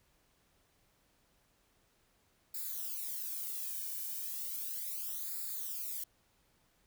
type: noise with flanger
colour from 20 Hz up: violet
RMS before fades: -40 dBFS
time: 2.54-6.04 s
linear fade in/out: 5 ms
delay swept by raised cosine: 0.33 to 1.53 ms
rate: 0.35 Hz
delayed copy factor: -0.95
effects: pink hiss -72 dBFS RMS until 6.86 s